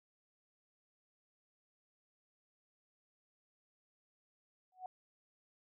sine tone with exponential growth, 741 Hz, F#5, 2 cents sharp, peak -38 dBFS, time 4.72-4.86 s, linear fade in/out 2 ms, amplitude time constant 30 ms, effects none

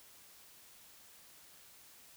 silence, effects white hiss -59 dBFS RMS until 2.16 s

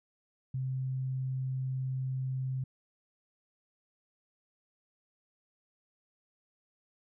sine tone, 130.81 Hz, C3, in tune, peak -31 dBFS, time 0.54-2.64 s, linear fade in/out 5 ms, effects none

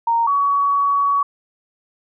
sine tone pair in turn, 927 / 1127.7 Hz, A#5 / C#6, -10 / +29 cents, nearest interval minor third, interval 339 cents, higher second, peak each -14 dBFS, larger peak neither, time 0.07-0.27 / 0.27-1.23 s, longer second, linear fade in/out 5 ms, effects none

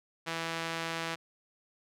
sawtooth tone with band-pass filter, 164.8 Hz, E3, in tune, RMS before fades -36 dBFS, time 0.26-1.16 s, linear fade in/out 20 ms, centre 2400 Hz, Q 0.59, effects none

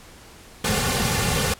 pink noise with comb filter, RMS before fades -22 dBFS, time 0.64-1.54 s, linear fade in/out 5 ms, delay 3.1 ms, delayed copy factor -0.9, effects pink hiss -46 dBFS RMS until 1.59 s + low-pass 12000 Hz 12 dB/octave

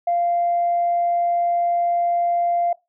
sine tone, 694 Hz, F5, 11 cents flat, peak -16 dBFS, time 0.07-2.73 s, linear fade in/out 5 ms, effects noise-tail reverb RT60 0.2 s tail -21 dB re dry + tanh soft clip ceiling -12 dBFS

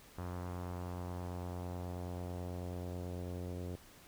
sawtooth tone with low-pass filter sweep, 89.2 Hz, F2, 37 cents sharp, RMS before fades -42 dBFS, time 0.18-3.76 s, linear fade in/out 5 ms, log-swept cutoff 1200 to 490 Hz, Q 1.7, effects pink hiss -59 dBFS RMS until 4.07 s

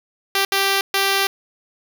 5% pulse tone bursts at uneven times, 392 Hz, G4, in tune, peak -5 dBFS, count 3, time 0.35-0.45 / 0.52-0.81 / 0.94-1.27 s, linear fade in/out 2 ms, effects none

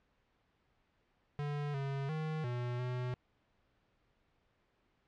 square tone with pitch steps, 145.8 / 137.6 / 156.5 / 122.2 / 124.8 Hz, D3 / C#3 / D#3 / B2 / B2, -12 / -12 / +10 / -18 / +19 cents, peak -36 dBFS, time 1.39-3.14 s, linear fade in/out 0 ms, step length 350 ms, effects pink hiss -75 dBFS RMS until 5.07 s + low-pass 3000 Hz 12 dB/octave

